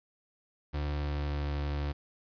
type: tone with pitch glide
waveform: 35% pulse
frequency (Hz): 73.42 to 72.45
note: D2 to D2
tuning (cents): 0 to -23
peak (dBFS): -29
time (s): 0.73-1.93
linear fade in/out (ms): 20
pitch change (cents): -23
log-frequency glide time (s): 0.92-1.42
effects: resampled to 11025 Hz + 10-bit